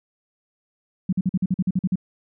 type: tone bursts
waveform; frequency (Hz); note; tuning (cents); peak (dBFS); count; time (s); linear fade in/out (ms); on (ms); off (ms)
sine; 185; F#3; 0; -17; 11; 1.09-1.957; 5; 37; 46
effects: none